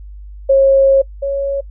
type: tone pair in turn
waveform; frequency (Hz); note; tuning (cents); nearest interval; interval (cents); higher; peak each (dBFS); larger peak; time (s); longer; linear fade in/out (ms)
sine; 543 / 554.7; C#5 / C#5; -36 / +1; unison; 37; second; -6 / -15; first; 0.49-1.02 / 1.22-1.61; first; 10
effects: noise-tail reverb RT60 0.1 s tail -25 dB re dry + added 50 Hz sine -30 dBFS peak until 1.7 s